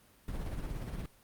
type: noise with tremolo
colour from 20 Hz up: brown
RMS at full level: -36 dBFS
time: 0.28-1.06 s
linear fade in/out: 2 ms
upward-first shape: sine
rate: 17 Hz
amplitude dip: 45%
effects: pink hiss -63 dBFS RMS until 1.23 s + Opus 32 kbps